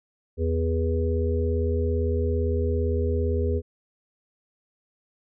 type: harmonic tone with a mistuned harmonic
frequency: 82.2 Hz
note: E2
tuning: 4 cents flat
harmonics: 1 / 3 / 5 / 6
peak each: -23 / -32 / -28 / -31 dBFS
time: 0.37-3.62 s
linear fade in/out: 50 ms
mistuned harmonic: 6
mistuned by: -16 cents
effects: none

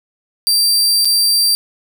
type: tone with dropouts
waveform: sawtooth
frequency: 4699 Hz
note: D8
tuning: in tune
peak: -8 dBFS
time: 0.47-1.55 s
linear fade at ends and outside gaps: 0 ms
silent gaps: 1.048-1.054 s
effects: none

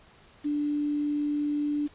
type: tone with quantisation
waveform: sine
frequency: 293.7 Hz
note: D4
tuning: in tune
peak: -25 dBFS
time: 0.44-1.88 s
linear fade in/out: 20 ms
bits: 8
effects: pink hiss -56 dBFS RMS until 1.94 s + resampled to 8000 Hz

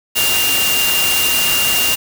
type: tone in noise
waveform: sine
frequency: 2794 Hz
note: F7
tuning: in tune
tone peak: -16 dBFS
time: 0.15-1.96 s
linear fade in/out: 20 ms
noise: white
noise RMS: -17 dBFS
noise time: 0.15-1.96 s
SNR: -2 dB
effects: none

